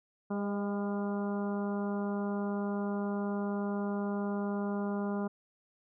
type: harmonic tone with a mistuned harmonic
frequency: 202.1 Hz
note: G#3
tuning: 47 cents flat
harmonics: 1 / 2 / 3 / 4 / 5 / 6 / 7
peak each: -32 / -38 / -42 / -44 / -46 / -48 / -49 dBFS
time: 0.3-5.28 s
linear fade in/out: 10 ms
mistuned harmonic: 3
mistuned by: +23 cents
effects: none